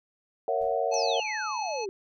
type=chord; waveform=sine; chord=F# dominant seventh; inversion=first; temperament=just; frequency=462.5 / 555 / 666 / 740 Hz; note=A#4 / C#5 / E5 / F#5; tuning=-14 / +2 / +18 / 0 cents; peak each=-30 dBFS; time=0.48-1.2 s; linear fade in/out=2 ms
type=noise with exponential decay; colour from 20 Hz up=brown; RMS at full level=-48 dBFS; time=0.61-0.93 s; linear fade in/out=5 ms; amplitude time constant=68 ms
type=harmonic tone; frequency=857 Hz; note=A5; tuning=46 cents flat; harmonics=1 / 3 / 5 / 7; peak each=-34 / -39 / -41 / -42 dBFS; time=0.91-1.86 s; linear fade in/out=20 ms
type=exponential sweep; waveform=sine; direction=down; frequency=6272 to 370 Hz; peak=-31 dBFS; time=0.94-1.89 s; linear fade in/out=0 ms
effects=none